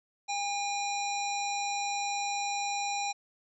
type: harmonic tone with a mistuned harmonic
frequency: 810 Hz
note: G#5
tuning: 43 cents flat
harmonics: 1 / 3 / 5 / 7 / 9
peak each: -32 / -37 / -39 / -40 / -42 dBFS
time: 0.28-3.13 s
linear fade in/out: 20 ms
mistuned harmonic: 5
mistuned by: -24 cents
effects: none